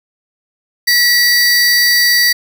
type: tone pair together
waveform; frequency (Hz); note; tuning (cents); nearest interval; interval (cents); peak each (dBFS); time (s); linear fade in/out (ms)
45% pulse; 1943 / 4621; B6 / D8; -29 / -29; octave + minor third; 1500; -11; 0.87-2.33; 10
effects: none